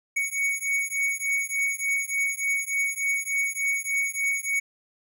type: beating tone pair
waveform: square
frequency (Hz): 2230 / 2233.4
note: C#7 / C#7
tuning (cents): +10 / +12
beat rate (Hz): 3.4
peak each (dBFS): -28 / -28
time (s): 0.16-4.6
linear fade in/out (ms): 10
effects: none